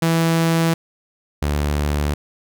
sawtooth tone pair in turn, 164.81 / 73.41 Hz, E3 / D2, 0 / 0 cents, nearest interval octave + major second, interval 1400 cents, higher first, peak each -11 / -14 dBFS, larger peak first, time 0.02-0.74 / 1.42-2.14 s, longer neither, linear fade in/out 5 ms, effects none

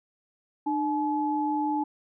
sine tone pair together, 301 / 855.3 Hz, D4 / A5, +43 / -49 cents, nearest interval octave + tritone, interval 1808 cents, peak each -27 dBFS, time 0.66-1.84 s, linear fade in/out 10 ms, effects none

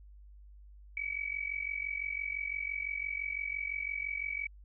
sine tone with amplitude modulation, 2278 Hz, C#7, 47 cents sharp, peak -30 dBFS, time 0.97-4.47 s, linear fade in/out 2 ms, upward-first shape sine, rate 45.9 Hz, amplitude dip 85%, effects added 50 Hz sine -51 dBFS peak until 4.64 s

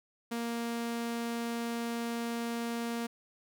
sawtooth tone, 233.7 Hz, A#3, 5 cents sharp, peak -29 dBFS, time 0.31-3.07 s, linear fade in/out 10 ms, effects none

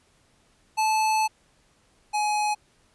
square tone pair in turn, 870 / 840.9 Hz, A5 / G#5, -20 / +21 cents, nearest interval minor second, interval 59 cents, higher first, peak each -21 / -23 dBFS, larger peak first, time 0.77-1.28 / 2.13-2.55 s, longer first, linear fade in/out 20 ms, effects pink hiss -63 dBFS RMS until 2.94 s + resampled to 24000 Hz

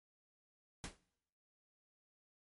pink noise with exponential decay, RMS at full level -41 dBFS, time 0.84-1 s, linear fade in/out 0 ms, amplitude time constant 34 ms, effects noise-tail reverb RT60 0.9 s tail -24 dB re dry + MP3 48 kbps

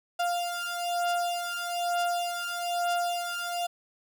35% pulse beating tone pair, 698.5 / 699.6 Hz, F5 / F5, 0 / +3 cents, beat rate 1.1 Hz, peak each -29 dBFS, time 0.19-3.67 s, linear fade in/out 10 ms, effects none

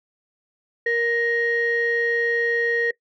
sine tone pair together, 468.2 / 1872.8 Hz, A#4 / A#6, +8 / +8 cents, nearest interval 2 octaves, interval 2400 cents, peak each -21 dBFS, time 0.86-2.91 s, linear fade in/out 5 ms, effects noise-tail reverb RT60 0.1 s tail -20 dB re dry + tanh soft clip ceiling -13 dBFS

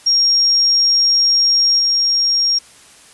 sine tone with level steps, 5580 Hz, F8, 2 cents flat, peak -10 / -12 dBFS, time 0.06-2.59 s, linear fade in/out 10 ms, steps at 1.79 s, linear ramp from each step 2 ms, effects white hiss -44 dBFS RMS until 3.13 s + resampled to 24000 Hz

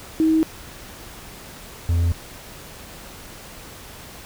sine / triangle tone pair in turn, 318.4 / 85.09 Hz, D#4 / F2, +40 / -45 cents, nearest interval octave + major seventh, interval 2285 cents, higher first, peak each -14 dBFS, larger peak neither, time 0.2-0.43 / 1.89-2.12 s, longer neither, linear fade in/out 0 ms, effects pink hiss -40 dBFS RMS until 4.25 s

